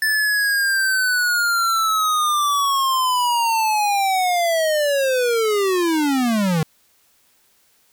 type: linear sweep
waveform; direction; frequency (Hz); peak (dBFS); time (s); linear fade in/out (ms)
square; down; 1760 to 151.6; -17; 0.02-6.63; 2
effects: white hiss -59 dBFS RMS until 7.92 s